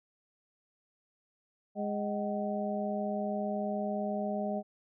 harmonic tone with a mistuned harmonic, 206.4 Hz, G#3, 10 cents flat, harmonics 1 / 2 / 3 / 4, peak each -34 / -40 / -35 / -39 dBFS, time 1.75-4.63 s, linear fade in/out 50 ms, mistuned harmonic 4, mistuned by -150 cents, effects none

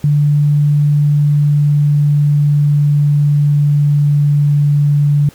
sine tone with pitch glide, 146.7 to 145.27 Hz, D3 to D3, -2 to -19 cents, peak -8 dBFS, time 0.04-5.29 s, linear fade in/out 2 ms, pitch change -17 cents, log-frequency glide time 1.01-4.85 s, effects pink hiss -43 dBFS RMS until 5.34 s

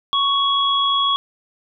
sine tone pair together, 1114 / 3338 Hz, C#6 / G#7, +8 / +8 cents, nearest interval octave + perfect fifth, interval 1900 cents, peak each -18 dBFS, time 0.13-1.16 s, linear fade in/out 0 ms, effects none

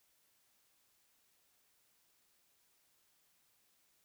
silence, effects white hiss -74 dBFS RMS until 4.04 s

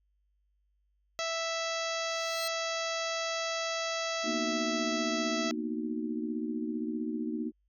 harmonic tone, 659.3 Hz, E5, in tune, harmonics 1 / 2 / 3 / 4 / 5 / 6 / 7 / 8 / 9 / 10, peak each -35 / -38 / -40 / -41 / -42 / -43 / -43 / -44 / -45 / -45 dBFS, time 1.19-5.51 s, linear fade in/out 0 ms
sawtooth tone with exponential growth, 4186 Hz, C8, in tune, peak -31 dBFS, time 2.02-2.48 s, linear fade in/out 5 ms, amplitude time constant 99 ms
sine chord, B major seventh, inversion third, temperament just, 231.5 / 246.9 / 308.7 / 370.4 Hz, A#3 / B3 / D#4 / F#4, -12 / 0 / -14 / +2 cents, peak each -35 / -40 / -35 / -41 dBFS, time 4.23-7.52 s, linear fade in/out 50 ms
effects added 50 Hz sine -70 dBFS peak until 7.68 s

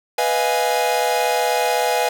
45% pulse chord, F half-diminished seventh, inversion second, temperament equal, 493.9 / 622.3 / 698.5 / 830.6 Hz, Cb5 / Eb5 / F5 / Ab5, 0 / 0 / 0 / 0 cents, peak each -22 / -25 / -23 / -21 dBFS, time 0.18-2.09 s, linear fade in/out 5 ms, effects none

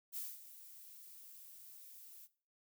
violet noise with ADSR envelope, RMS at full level -42 dBFS, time 0.12-2.28 s, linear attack 46 ms, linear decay 210 ms, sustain -14 dB, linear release 40 ms, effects noise-tail reverb RT60 0.4 s tail -17 dB re dry

